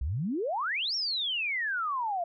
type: exponential two-way sweep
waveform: sine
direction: up then down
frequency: 58.27 to 5630 to 666 Hz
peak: -28 dBFS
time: 0.01-2.24 s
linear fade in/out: 5 ms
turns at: 0.95 s
effects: none

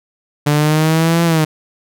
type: exponential two-way sweep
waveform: sawtooth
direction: up then down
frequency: 146.2 to 170 to 152.8 Hz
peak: -7 dBFS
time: 0.46-1.45 s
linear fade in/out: 10 ms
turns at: 1.24 s
effects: none

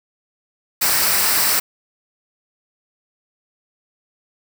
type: noise with comb filter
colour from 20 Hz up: white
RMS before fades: -17 dBFS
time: 0.81-1.6 s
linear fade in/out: 10 ms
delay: 0.3 ms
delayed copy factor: -0.5
effects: none

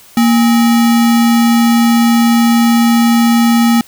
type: tone with sample-and-hold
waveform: sine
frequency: 233.1 Hz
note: A#3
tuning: in tune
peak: -6 dBFS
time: 0.17-3.81 s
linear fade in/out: 2 ms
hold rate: 1050 Hz
effects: white hiss -41 dBFS RMS until 3.87 s

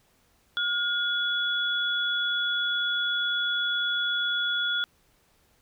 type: tone pair together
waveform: sine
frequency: 1426 / 3392 Hz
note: F6 / G#7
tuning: +36 / +36 cents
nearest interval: octave + minor third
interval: 1500 cents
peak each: -27 dBFS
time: 0.57-4.84 s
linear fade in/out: 0 ms
effects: pink hiss -65 dBFS RMS until 5.61 s

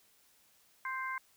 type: harmonic tone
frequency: 523.3 Hz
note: C5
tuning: in tune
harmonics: 2 / 3 / 4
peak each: -38 / -40 / -41 dBFS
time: 0.85-1.18 s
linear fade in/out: 2 ms
effects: white hiss -67 dBFS RMS until 1.36 s

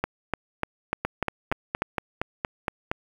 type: two click trains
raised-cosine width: 0.5 ms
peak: -10 / -9 dBFS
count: 9 / 7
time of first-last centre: 1.05-2.915 / 0.04-1.82 s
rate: 4.29 / 3.37 Hz
effects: 7-bit

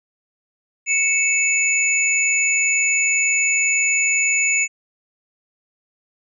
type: tone cluster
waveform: sine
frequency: 2222 / 2614 / 6920 Hz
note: C#7 / E7 / A8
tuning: +4 / -15 / -30 cents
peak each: -20 dBFS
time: 0.86-4.68 s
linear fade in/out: 50 ms
effects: none

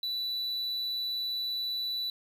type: tone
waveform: triangle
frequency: 3963 Hz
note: B7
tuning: 5 cents sharp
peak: -29 dBFS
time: 0.03-2.1 s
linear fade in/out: 2 ms
effects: 10-bit

